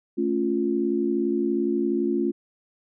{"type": "chord", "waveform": "sine", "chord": "A augmented", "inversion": "none", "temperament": "equal", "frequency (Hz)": [220, 277.2, 349.2], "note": ["A3", "C#4", "E#4"], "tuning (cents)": [0, 0, 0], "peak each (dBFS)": [-27, -26, -24], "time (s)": [0.17, 2.32], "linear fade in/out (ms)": 20, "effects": []}